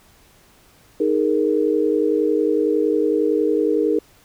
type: chord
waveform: sine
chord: D# suspended fourth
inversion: none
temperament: equal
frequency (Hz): 311.1 / 415.3 / 466.2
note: D#4 / G#4 / A#4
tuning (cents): 0 / 0 / 0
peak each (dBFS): -20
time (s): 1-3.99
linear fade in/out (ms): 5
effects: pink hiss -53 dBFS RMS until 4.24 s